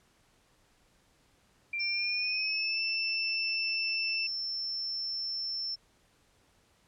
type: tone with pitch glide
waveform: sine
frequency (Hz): 2365 to 2655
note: D7 to E7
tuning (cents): +12 to +12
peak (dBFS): -31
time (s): 1.73-4.27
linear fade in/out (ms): 5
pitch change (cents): +200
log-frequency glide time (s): 1.89-2.82
type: tone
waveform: sine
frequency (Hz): 5360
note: E8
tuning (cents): +28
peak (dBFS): -32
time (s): 1.79-5.76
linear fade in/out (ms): 20
effects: pink hiss -67 dBFS RMS until 6.87 s + low-pass 10000 Hz 12 dB/octave